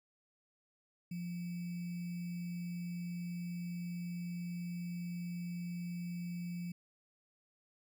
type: tone with sample-and-hold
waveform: sine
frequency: 174.61 Hz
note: F3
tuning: in tune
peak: -38 dBFS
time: 1.11-6.72 s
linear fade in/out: 5 ms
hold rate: 2450 Hz
effects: none